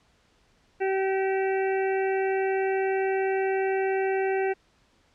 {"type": "harmonic tone", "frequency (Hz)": 384.5, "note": "G4", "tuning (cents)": -33, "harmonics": [1, 2, 4, 5, 6, 7], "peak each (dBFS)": [-24, -30, -36, -38, -40, -41], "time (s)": [0.8, 4.54], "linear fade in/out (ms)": 20, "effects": ["pink hiss -64 dBFS RMS until 5.14 s", "low-pass 6000 Hz 12 dB/octave"]}